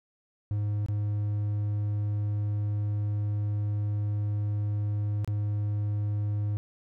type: tone with dropouts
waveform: triangle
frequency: 103.83 Hz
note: G#2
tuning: in tune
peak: -24 dBFS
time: 0.51-6.57 s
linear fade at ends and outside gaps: 0 ms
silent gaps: 0.862-0.885 / 5.246-5.276 s
effects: none